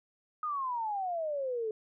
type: exponential sweep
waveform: sine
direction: down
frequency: 1259 to 425.1 Hz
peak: -31 dBFS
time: 0.43-1.71 s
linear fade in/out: 2 ms
effects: none